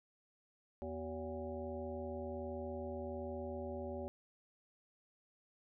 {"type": "harmonic tone with a mistuned harmonic", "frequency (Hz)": 81.3, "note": "E2", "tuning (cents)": -23, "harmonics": [1, 3, 5, 7, 9, 10], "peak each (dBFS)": [-47, -47, -46, -45, -54, -54], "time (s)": [0.82, 4.08], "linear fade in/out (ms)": 0, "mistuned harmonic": 5, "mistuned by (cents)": -120, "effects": []}